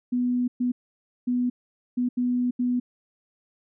sine tone bursts at uneven times, 246.8 Hz, B3, 1 cent flat, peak -21 dBFS, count 6, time 0.12-0.48 / 0.6-0.72 / 1.27-1.5 / 1.97-2.09 / 2.17-2.51 / 2.59-2.8 s, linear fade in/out 10 ms, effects none

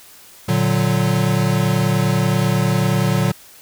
square chord, Bb augmented, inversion none, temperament equal, 116.54 / 146.83 / 185 Hz, Bb2 / D3 / F#3, 0 / 0 / 0 cents, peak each -20 dBFS, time 0.48-3.32 s, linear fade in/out 10 ms, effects white hiss -44 dBFS RMS until 3.61 s

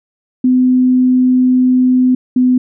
sine tone pair in turn, 253.8 / 252.2 Hz, B3 / B3, +47 / +36 cents, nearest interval unison, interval 11 cents, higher first, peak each -7 dBFS, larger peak neither, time 0.44-2.15 / 2.36-2.58 s, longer first, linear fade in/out 5 ms, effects none

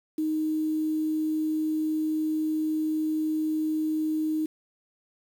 sine tone with quantisation, 311.1 Hz, D#4, in tune, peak -24 dBFS, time 0.18-4.46 s, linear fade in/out 5 ms, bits 8, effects none

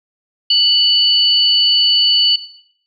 sine tone pair together, 2960 / 4483 Hz, F#7 / C#8, 0 / +19 cents, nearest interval perfect fifth, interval 719 cents, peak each -12 dBFS, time 0.5-2.36 s, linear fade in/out 5 ms, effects noise-tail reverb RT60 0.7 s tail -17 dB re dry

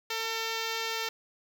5% pulse tone with notch filter, 450.6 Hz, A4, 41 cents sharp, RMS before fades -33 dBFS, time 0.1-1.09 s, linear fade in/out 5 ms, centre 11000 Hz, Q 1, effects none

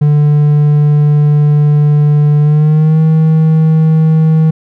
triangle tone with pitch glide, 148 to 158.62 Hz, D3 to D#3, +14 to +34 cents, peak -3 dBFS, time 0.01-4.51 s, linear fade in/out 10 ms, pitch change +120 cents, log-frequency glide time 2.4-3 s, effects none

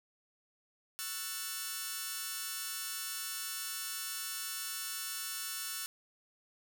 5% pulse chord, F# minor seventh, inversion second, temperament just, 1110 / 1332 / 1480 / 1776 Hz, C#6 / E6 / F#6 / A6, +2 / +18 / 0 / +16 cents, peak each -37 / -32 / -32 / -34 dBFS, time 0.99-5.86 s, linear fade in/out 0 ms, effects none

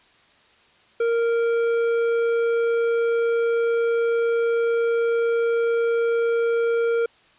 sine tone with tanh clipping, 464.5 Hz, A#4, 6 cents flat, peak -20 dBFS, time 1-7.06 s, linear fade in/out 5 ms, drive 10 dB, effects white hiss -56 dBFS RMS until 7.38 s + resampled to 8000 Hz

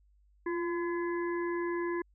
harmonic tone with a mistuned harmonic, 339.4 Hz, F4, 49 cents flat, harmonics 1 / 3 / 5 / 6, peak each -31 / -39 / -42 / -47 dBFS, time 0.46-2.02 s, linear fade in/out 5 ms, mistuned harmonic 1, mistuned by +36 cents, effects added 50 Hz sine -62 dBFS peak until 2.14 s

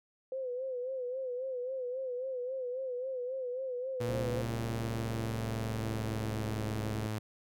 sine tone with vibrato, 510 Hz, C5, 44 cents flat, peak -34 dBFS, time 0.32-4.42 s, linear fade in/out 2 ms, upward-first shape sine, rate 3.7 Hz, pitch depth 74 cents each way
sawtooth tone with pitch glide, 116.54 to 108.11 Hz, A#2 to A2, 0 to -30 cents, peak -30 dBFS, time 4-7.19 s, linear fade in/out 10 ms, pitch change -130 cents, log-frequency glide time 4.2-6.58 s
click train, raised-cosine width 2 ms, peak -28 dBFS, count 200, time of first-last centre 4.09-7.06 s, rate 67 Hz
effects none

